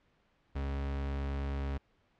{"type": "tone", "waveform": "40% pulse", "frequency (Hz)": 69.3, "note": "C#2", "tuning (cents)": 0, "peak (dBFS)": -32, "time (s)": [0.55, 1.78], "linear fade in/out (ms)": 10, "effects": ["pink hiss -71 dBFS RMS until 2.19 s", "low-pass 3000 Hz 12 dB/octave"]}